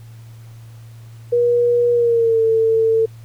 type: tone with pitch glide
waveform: sine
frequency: 480 to 447.9 Hz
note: B4 to A4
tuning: -49 to +31 cents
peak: -12 dBFS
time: 1.32-3.06 s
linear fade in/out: 10 ms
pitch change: -120 cents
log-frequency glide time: 1.92-2.41 s
effects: added 114 Hz sine -36 dBFS peak until 3.24 s + pink hiss -52 dBFS RMS until 3.24 s